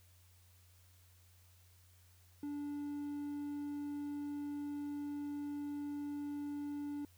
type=tone; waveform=triangle; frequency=290 Hz; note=D4; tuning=22 cents flat; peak=-37 dBFS; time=2.43-7.05 s; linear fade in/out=2 ms; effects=added 90 Hz sine -63 dBFS peak until 7.17 s + white hiss -69 dBFS RMS until 7.17 s